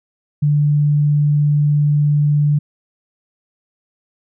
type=tone; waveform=sine; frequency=147.2 Hz; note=D3; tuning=4 cents sharp; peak=-11 dBFS; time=0.42-2.59 s; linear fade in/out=10 ms; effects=none